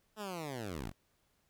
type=linear sweep; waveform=10% pulse; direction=down; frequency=220 to 38.85 Hz; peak=-31 dBFS; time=0.16-0.93 s; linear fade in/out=50 ms; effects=pink hiss -75 dBFS RMS until 1.49 s